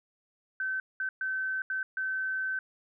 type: tone bursts at uneven times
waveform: sine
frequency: 1535 Hz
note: G6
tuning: 37 cents flat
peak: -29 dBFS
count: 5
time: 0.6-0.8 / 1-1.09 / 1.21-1.62 / 1.7-1.83 / 1.97-2.59 s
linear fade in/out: 2 ms
effects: none